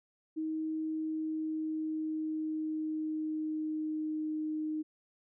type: tone with pitch glide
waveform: sine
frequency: 315.2 to 309.4 Hz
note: D#4 to D#4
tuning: +23 to -10 cents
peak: -32 dBFS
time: 0.36-4.83 s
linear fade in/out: 20 ms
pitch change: -33 cents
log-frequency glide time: 0.75-4.31 s
effects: none